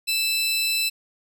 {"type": "tone pair together", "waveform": "sawtooth", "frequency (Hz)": [2637, 4025], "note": ["E7", "B7"], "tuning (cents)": [0, 32], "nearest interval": "perfect fifth", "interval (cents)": 732, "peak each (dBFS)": -21, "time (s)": [0.07, 0.9], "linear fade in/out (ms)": 20, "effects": []}